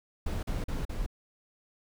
brown noise bursts, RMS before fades -32 dBFS, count 4, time 0.26-1.063 s, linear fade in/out 5 ms, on 170 ms, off 41 ms, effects none

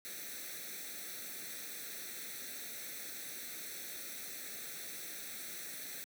white noise with comb filter, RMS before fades -45 dBFS, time 0.05-6.04 s, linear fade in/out 0 ms, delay 0.5 ms, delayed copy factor +0.8, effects high-pass 200 Hz 12 dB/octave

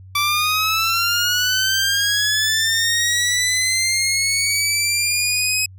15% pulse linear sweep, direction up, 1157 to 2546 Hz, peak -10 dBFS, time 0.15-5.66 s, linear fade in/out 5 ms, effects added 94 Hz sine -38 dBFS peak until 5.78 s

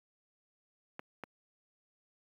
clicks, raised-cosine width 0.5 ms, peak -26 dBFS, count 2, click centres 0.994 / 1.237 s, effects high-pass 150 Hz 12 dB/octave + 10-bit

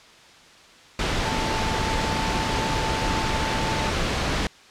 sine tone in noise, 883 Hz, A5, 6 cents sharp, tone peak -29 dBFS, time 1.25-3.9 s, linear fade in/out 2 ms, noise pink, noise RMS -24 dBFS, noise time 0.99-4.47 s, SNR -8 dB, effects white hiss -49 dBFS RMS until 4.7 s + low-pass 5000 Hz 12 dB/octave

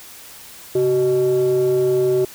sine tone with frequency modulation, 376.8 Hz, F#4, 32 cents sharp, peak -13 dBFS, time 0.75-2.25 s, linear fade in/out 5 ms, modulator 241 Hz, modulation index 0.45, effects tanh soft clip ceiling -10 dBFS + white hiss -40 dBFS RMS until 2.34 s

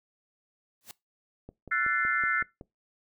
white noise with exponential growth, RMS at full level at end -39 dBFS, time 0.81-0.91 s, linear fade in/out 0 ms, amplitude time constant 21 ms
click train, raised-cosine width 2 ms, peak -30 dBFS, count 7, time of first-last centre 1.49-2.611 s, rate 5.35 Hz
sine chord, F# half-diminished seventh, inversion third, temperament equal with one note detuned, 1351.7 / 1480 / 1760 / 2093 Hz, E6 / F#6 / A6 / C7, +43 / 0 / 0 / 0 cents, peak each -30 dBFS, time 1.71-2.43 s, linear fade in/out 10 ms
effects noise-tail reverb RT60 0.2 s tail -21 dB re dry

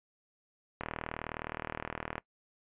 click train, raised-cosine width 0.5 ms, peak -20 dBFS, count 55, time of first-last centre 0.81-2.181 s, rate 39.4 Hz, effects noise-tail reverb RT60 0.1 s tail -20 dB re dry + resampled to 8000 Hz

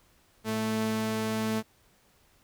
sawtooth tone pair together, 110.5 / 219.7 Hz, A2 / A3, +8 / -2 cents, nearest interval octave, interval 1190 cents, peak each -33 / -24 dBFS, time 0.44-1.63 s, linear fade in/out 50 ms, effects pink hiss -64 dBFS RMS until 2.43 s

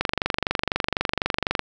click train, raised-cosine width 0.3 ms, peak -5 dBFS, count 39, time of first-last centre 0.01-1.593 s, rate 24 Hz, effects none

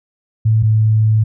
sine tone pair in turn, 110.2 / 109.12 Hz, A2 / A2, +3 / -14 cents, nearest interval unison, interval 17 cents, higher first, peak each -9 dBFS, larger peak neither, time 0.45-0.63 / 0.63-1.24 s, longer second, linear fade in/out 10 ms, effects none

